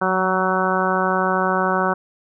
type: harmonic tone with a mistuned harmonic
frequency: 187.1 Hz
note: F#3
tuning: 20 cents sharp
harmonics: 1 / 2 / 3 / 4 / 5 / 6 / 7 / 8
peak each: -25 / -25 / -25 / -25 / -25 / -25 / -25 / -25 dBFS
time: 0.01-1.94 s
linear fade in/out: 10 ms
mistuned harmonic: 1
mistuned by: -26 cents
effects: none